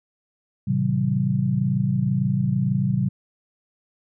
sine chord, A diminished seventh, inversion none, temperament just, 110 / 132 / 158.4 / 190.08 Hz, A2 / C3 / Eb3 / Gb3, 0 / +16 / +31 / +47 cents, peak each -28 / -22 / -28 / -23 dBFS, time 0.67-3.09 s, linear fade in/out 10 ms, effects none

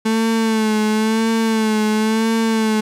35% pulse tone with vibrato, 220 Hz, A3, in tune, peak -13 dBFS, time 0.05-2.81 s, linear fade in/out 10 ms, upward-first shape sine, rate 0.97 Hz, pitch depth 46 cents each way, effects low-pass 11000 Hz 12 dB/octave + 9-bit

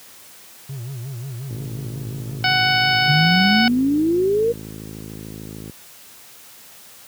triangle tone with vibrato, 127 Hz, B2, 49 cents sharp, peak -25 dBFS, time 0.69-3.13 s, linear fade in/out 5 ms, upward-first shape sine, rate 5.6 Hz, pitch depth 170 cents each way
click train, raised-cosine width 3 ms, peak -21 dBFS, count 225, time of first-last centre 1.51-5.697 s, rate 53.5 Hz
harmonic tone, 744 Hz, F#5, 9 cents sharp, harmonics 1 / 2 / 3 / 4 / 5 / 6 / 7, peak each -21 / -20 / -22 / -23 / -29 / -26 / -25 dBFS, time 2.44-3.68 s, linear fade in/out 2 ms
sine exponential sweep, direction up, 142.1 to 479.1 Hz, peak -15 dBFS, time 3.07-4.53 s, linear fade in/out 20 ms
effects white hiss -44 dBFS RMS until 7.07 s + high-pass 80 Hz 12 dB/octave

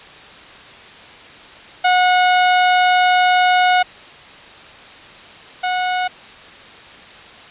sawtooth tone pair in turn, 729 / 731.6 Hz, F#5 / F#5, -26 / -20 cents, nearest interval unison, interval 6 cents, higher second, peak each -7 / -13 dBFS, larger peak first, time 1.84-3.83 / 5.63-6.08 s, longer first, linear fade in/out 10 ms, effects white hiss -39 dBFS RMS until 7.5 s + resampled to 8000 Hz

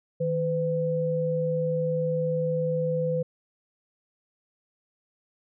sine tone pair together, 157.88 / 505 Hz, D#3 / B4, +26 / +39 cents, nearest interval octave + minor sixth, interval 2013 cents, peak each -28 / -25 dBFS, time 0.2-3.23 s, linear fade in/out 10 ms, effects none

